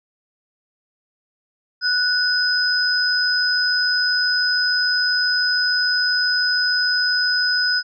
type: tone pair together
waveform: sine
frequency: 1480 / 5033 Hz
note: F#6 / D#8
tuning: 0 / +19 cents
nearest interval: octave + major sixth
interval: 2119 cents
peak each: -19 dBFS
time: 1.81-7.83 s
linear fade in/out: 50 ms
effects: none